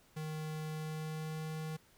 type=tone with pitch glide; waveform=square; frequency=155.56 to 157.1 Hz; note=D#3 to D#3; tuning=0 to +17 cents; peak=-39 dBFS; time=0.16-1.77 s; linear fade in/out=10 ms; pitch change=+17 cents; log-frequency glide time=0.68-1.45 s; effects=pink hiss -66 dBFS RMS until 1.97 s